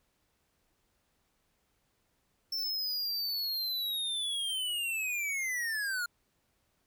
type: linear sweep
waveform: square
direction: down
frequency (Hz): 5390 to 1400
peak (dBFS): -32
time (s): 2.52-6.06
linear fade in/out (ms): 5
effects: pink hiss -75 dBFS RMS until 6.86 s